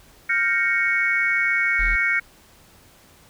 sine chord, G half-diminished seventh, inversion third, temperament equal, 1396.9 / 1568 / 1864.7 / 2217 Hz, F6 / G6 / Bb6 / Db7, 0 / 0 / 0 / 0 cents, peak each -26 / -26 / -24 / -20 dBFS, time 0.29-2.2 s, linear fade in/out 10 ms
triangle tone, 41.2 Hz, E1, in tune, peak -20 dBFS, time 1.79-1.96 s, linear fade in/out 10 ms
effects tanh soft clip ceiling -7 dBFS + pink hiss -52 dBFS RMS until 3.29 s

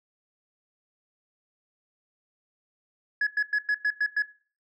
sine tone bursts, 1688 Hz, G#6, 28 cents sharp, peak -19 dBFS, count 7, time 3.21-4.223 s, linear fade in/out 5 ms, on 59 ms, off 100 ms, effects noise-tail reverb RT60 0.4 s tail -19 dB re dry + tanh soft clip ceiling -20 dBFS

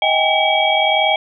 sine tone cluster, 633 / 774 / 815 / 2283 / 3263 Hz, D#5 / G5 / G#5 / D7 / G#7, +30 / -22 / -33 / -50 / -31 cents, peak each -19 dBFS, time 0.02-1.16 s, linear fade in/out 2 ms, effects none

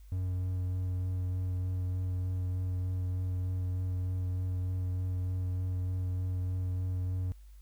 triangle tone with vibrato, 91.6 Hz, F#2, 17 cents flat, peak -28 dBFS, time 0.12-7.32 s, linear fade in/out 0 ms, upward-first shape sine, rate 3.3 Hz, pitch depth 12 cents each way, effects added 50 Hz sine -49 dBFS peak until 7.61 s + white hiss -69 dBFS RMS until 7.61 s

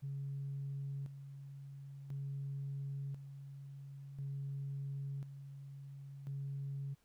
sine tone with tremolo, 138.59 Hz, C#3, in tune, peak -38 dBFS, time 0.02-6.95 s, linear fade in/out 20 ms, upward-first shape square, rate 0.48 Hz, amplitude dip 65%, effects tanh soft clip ceiling -34 dBFS + pink hiss -75 dBFS RMS until 7.04 s

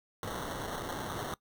violet noise with sample-and-hold, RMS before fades -38 dBFS, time 0.23-1.34 s, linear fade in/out 0 ms, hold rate 2450 Hz, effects noise-tail reverb RT60 0.1 s tail -20 dB re dry

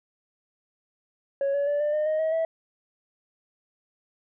sine tone with pitch steps, 554.4 / 567.4 / 580.6 / 594.2 / 608.1 / 622.3 / 636.8 / 651.7 Hz, C#5 / C#5 / D5 / D5 / D#5 / D#5 / D#5 / E5, 0 / +40 / -20 / +20 / -40 / 0 / +40 / -20 cents, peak -20 dBFS, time 1.41-2.45 s, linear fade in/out 2 ms, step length 130 ms, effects tanh soft clip ceiling -21 dBFS

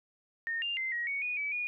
sine tone with pitch steps, 1835 / 2798 / 2076 / 1897 / 2231 / 2465 / 2293 / 2447 Hz, A#6 / F7 / C7 / A#6 / C#7 / D#7 / D7 / D#7, -28 / +3 / -14 / +30 / +11 / -17 / -42 / -29 cents, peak -31 dBFS, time 0.47-1.67 s, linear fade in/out 0 ms, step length 150 ms, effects none

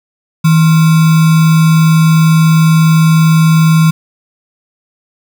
sine tone with sample-and-hold, 161.1 Hz, E3, 39 cents flat, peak -4 dBFS, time 0.44-3.91 s, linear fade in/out 10 ms, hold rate 1225 Hz, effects none

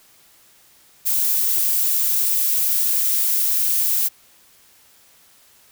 violet noise, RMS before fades -19 dBFS, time 1.05-4.09 s, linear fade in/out 20 ms, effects white hiss -53 dBFS RMS until 5.71 s

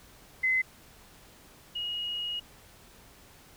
sine tone pair in turn, 2044 / 2885 Hz, C7 / F#7, -41 / -44 cents, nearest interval tritone, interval 597 cents, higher second, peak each -23 / -31 dBFS, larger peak first, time 0.43-0.62 / 1.75-2.4 s, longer second, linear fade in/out 10 ms, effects pink hiss -55 dBFS RMS until 3.56 s

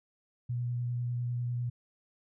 sine tone with vibrato, 121.5 Hz, B2, 28 cents flat, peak -30 dBFS, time 0.49-1.7 s, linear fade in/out 10 ms, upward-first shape triangle, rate 10 Hz, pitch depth 15 cents each way, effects none

